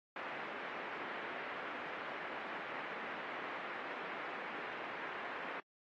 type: low-pass noise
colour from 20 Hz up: white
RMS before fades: -44 dBFS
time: 0.16-5.6 s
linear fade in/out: 2 ms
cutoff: 2100 Hz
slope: 24 dB/octave
effects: high-pass 300 Hz 12 dB/octave + AAC 32 kbps